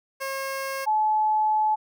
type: tone pair in turn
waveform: 15% pulse / sine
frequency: 540 / 859.9 Hz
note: C#5 / A5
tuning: -45 / -40 cents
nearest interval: minor sixth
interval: 805 cents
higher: second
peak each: -22 / -19 dBFS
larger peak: second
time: 0.2-0.86 / 0.86-1.76 s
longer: second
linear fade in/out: 20 ms
effects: none